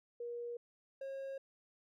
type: tone pair in turn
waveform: sine / triangle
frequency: 476.3 / 541.7 Hz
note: A#4 / C#5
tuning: +37 / -40 cents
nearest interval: major second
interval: 223 cents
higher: second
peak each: -40 / -39 dBFS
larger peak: second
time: 0.2-0.57 / 1.01-1.38 s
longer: neither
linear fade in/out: 5 ms
effects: none